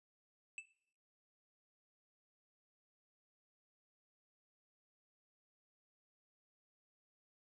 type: tone with exponential decay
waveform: square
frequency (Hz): 2637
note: E7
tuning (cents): 0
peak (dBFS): -40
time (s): 0.58-0.66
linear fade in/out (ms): 1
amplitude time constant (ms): 16
effects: noise-tail reverb RT60 0.6 s tail -17 dB re dry + resampled to 24000 Hz